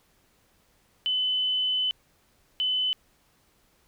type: tone bursts at uneven times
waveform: sine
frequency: 3020 Hz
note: F#7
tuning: 35 cents sharp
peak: -23 dBFS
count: 2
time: 1.06-1.91 / 2.6-2.93 s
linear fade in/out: 0 ms
effects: pink hiss -65 dBFS RMS until 3.87 s